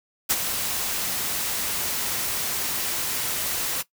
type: noise with ADSR envelope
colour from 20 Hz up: white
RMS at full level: -19 dBFS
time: 0.29-3.83 s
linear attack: 19 ms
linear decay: 41 ms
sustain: -8 dB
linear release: 23 ms
effects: noise-tail reverb RT60 0.1 s tail -17 dB re dry